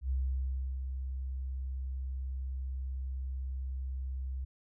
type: tone with ADSR envelope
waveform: sine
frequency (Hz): 65.41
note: C2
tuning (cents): 0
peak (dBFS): -28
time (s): 0.01-4.45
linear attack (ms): 92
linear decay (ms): 680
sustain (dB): -6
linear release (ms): 11
effects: none